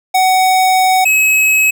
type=tone pair in turn; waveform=square; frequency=749 / 2562 Hz; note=F#5 / E7; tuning=+21 / -50 cents; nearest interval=octave + major sixth; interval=2129 cents; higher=second; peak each=-9 dBFS; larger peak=neither; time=0.14-1.05 / 1.05-1.71 s; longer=first; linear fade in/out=10 ms; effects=none